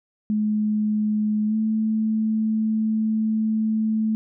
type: tone with pitch glide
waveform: sine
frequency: 212.6 to 218.7 Hz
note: G#3 to A3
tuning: +41 to -10 cents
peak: -19 dBFS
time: 0.3-4.15 s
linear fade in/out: 0 ms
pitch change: +49 cents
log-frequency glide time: 1.47-1.55 s
effects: none